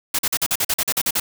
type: noise bursts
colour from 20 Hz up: white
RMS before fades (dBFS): -20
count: 12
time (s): 0.14-1.2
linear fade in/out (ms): 5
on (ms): 48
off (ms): 44
effects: none